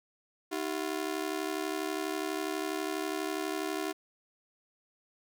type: ring-modulated tone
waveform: sawtooth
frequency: 349.2 Hz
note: F4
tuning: in tune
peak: -25 dBFS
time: 0.51-3.93 s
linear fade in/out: 20 ms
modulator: 36.1 Hz
effects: none